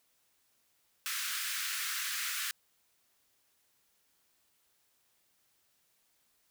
pink high-pass noise, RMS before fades -36 dBFS, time 1.06-2.51 s, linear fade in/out 0 ms, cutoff 1300 Hz, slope 48 dB/octave, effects white hiss -73 dBFS RMS until 6.5 s

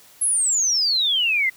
sine exponential sweep, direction down, 11200 to 2010 Hz, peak -17 dBFS, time 0.21-1.5 s, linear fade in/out 10 ms, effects white hiss -50 dBFS RMS until 1.56 s

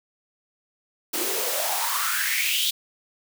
white noise with high-pass filter sweep, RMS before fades -25 dBFS, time 1.13-2.71 s, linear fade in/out 10 ms, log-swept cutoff 290 to 3600 Hz, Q 6, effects none

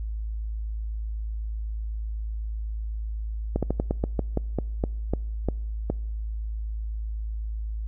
slowing click train, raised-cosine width 2 ms, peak -11 dBFS, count 13, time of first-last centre 3.56-5.9 s, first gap 67 ms, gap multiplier 1.18, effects noise-tail reverb RT60 0.9 s tail -26 dB re dry + added 54 Hz sine -28 dBFS peak until 7.87 s

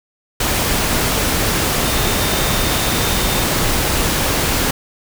sine tone in noise, 3642 Hz, A#7, 41 cents flat, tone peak -28 dBFS, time 1.85-3.44 s, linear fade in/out 5 ms, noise pink, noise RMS -17 dBFS, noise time 0.4-4.71 s, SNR -14 dB, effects none

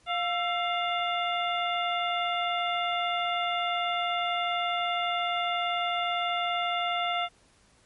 harmonic tone with a mistuned harmonic, 703 Hz, F5, 11 cents sharp, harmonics 1 / 2 / 3 / 4 / 5, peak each -29 / -32 / -34 / -35 / -36 dBFS, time 0.06-7.29 s, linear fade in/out 50 ms, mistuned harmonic 2, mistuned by -78 cents, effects pink hiss -62 dBFS RMS until 7.85 s + MP3 48 kbps

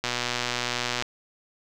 click train, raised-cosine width 0.2 ms, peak -9 dBFS, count 121, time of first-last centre 0.04-1.024 s, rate 122 Hz, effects none

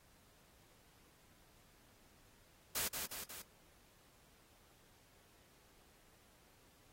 white noise with echo, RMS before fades -38 dBFS, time 2.75-2.88 s, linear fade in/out 5 ms, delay 180 ms, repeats 3, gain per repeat -4 dB, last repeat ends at 3.42 s, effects pink hiss -68 dBFS RMS until 6.92 s + AAC 48 kbps

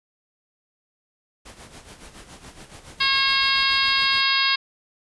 pink noise with tremolo, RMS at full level -41 dBFS, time 1.45-4.22 s, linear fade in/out 10 ms, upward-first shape sine, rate 7.1 Hz, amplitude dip 65%
harmonic tone, 543 Hz, C#5, 36 cents flat, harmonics 2 / 3 / 4 / 5 / 6 / 7 / 8 / 9, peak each -26 / -26 / -26 / -26 / -26 / -26 / -26 / -26 dBFS, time 3-4.56 s, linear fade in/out 10 ms
effects resampled to 24000 Hz

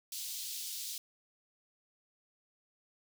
pink high-pass noise, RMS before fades -41 dBFS, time 0.12-0.98 s, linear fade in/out 2 ms, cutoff 3600 Hz, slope 24 dB/octave, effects none

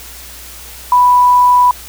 sine tone, 987.8 Hz, B5, in tune, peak -5 dBFS, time 0.92-1.71 s, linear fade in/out 2 ms, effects added 60 Hz sine -37 dBFS peak until 1.88 s + white hiss -33 dBFS RMS until 1.88 s

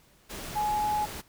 sine tone in noise, 842 Hz, G#5, 24 cents sharp, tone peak -25 dBFS, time 0.55-1.06 s, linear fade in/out 20 ms, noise pink, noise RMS -39 dBFS, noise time 0.29-1.22 s, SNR +11 dB, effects pink hiss -61 dBFS RMS until 1.28 s

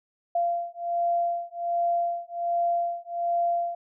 sine beating tone pair, 689 / 690.3 Hz, F5 / F5, -24 / -20 cents, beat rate 1.3 Hz, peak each -27 dBFS, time 0.35-3.75 s, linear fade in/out 5 ms, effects none

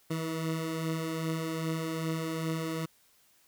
20% pulse beating tone pair, 159.3 / 161.8 Hz, D#3 / E3, +41 / -32 cents, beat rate 2.5 Hz, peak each -34 / -27 dBFS, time 0.1-2.86 s, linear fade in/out 10 ms, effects white hiss -65 dBFS RMS until 3.47 s

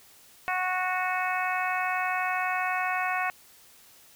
harmonic tone, 368 Hz, F#4, 9 cents flat, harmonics 2 / 3 / 4 / 5 / 6 / 7, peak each -30 / -32 / -33 / -34 / -35 / -35 dBFS, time 0.48-3.3 s, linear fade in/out 0 ms, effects white hiss -55 dBFS RMS until 4.15 s

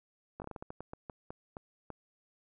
slowing click train, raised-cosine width 1 ms, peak -28 dBFS, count 14, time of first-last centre 0.4-1.903 s, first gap 19 ms, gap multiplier 1.27, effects none

